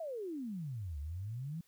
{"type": "exponential two-way sweep", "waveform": "sine", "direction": "down then up", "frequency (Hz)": [681, 69.3, 172.7], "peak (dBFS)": -38, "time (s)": [0, 1.61], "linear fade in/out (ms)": 5, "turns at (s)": 0.99, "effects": ["white hiss -71 dBFS RMS until 1.67 s"]}